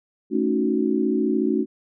sine chord, D# half-diminished seventh, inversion second, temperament equal, 220 / 277.2 / 311.1 / 370 Hz, A3 / C#4 / D#4 / F#4, 0 / 0 / 0 / 0 cents, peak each -24 / -24 / -25 / -24 dBFS, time 0.3-1.66 s, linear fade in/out 50 ms, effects none

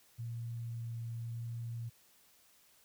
sine tone with vibrato, 116.54 Hz, A#2, in tune, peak -38 dBFS, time 0.18-1.9 s, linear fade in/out 20 ms, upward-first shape sine, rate 0.89 Hz, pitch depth 8 cents each way, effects white hiss -66 dBFS RMS until 2.84 s

